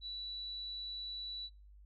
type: tone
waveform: sine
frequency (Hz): 3945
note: B7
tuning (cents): -3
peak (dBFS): -40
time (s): 0.01-1.5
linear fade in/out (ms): 50
effects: noise-tail reverb RT60 0.3 s tail -23 dB re dry + added 50 Hz sine -55 dBFS peak until 1.85 s